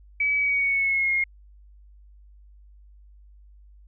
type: tone with pitch glide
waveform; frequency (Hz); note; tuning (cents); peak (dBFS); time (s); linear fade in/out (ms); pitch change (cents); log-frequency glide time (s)
sine; 2285 to 2144; D7 to C7; -48 to +42; -20; 0.2-1.24; 5; -110; 0.37-1.13
effects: added 50 Hz sine -48 dBFS peak until 3.87 s